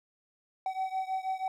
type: beating tone pair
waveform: triangle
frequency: 757 / 763.2 Hz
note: F#5 / G5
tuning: +39 / -47 cents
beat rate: 6.2 Hz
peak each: -31 / -33 dBFS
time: 0.66-1.48 s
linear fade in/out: 2 ms
effects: none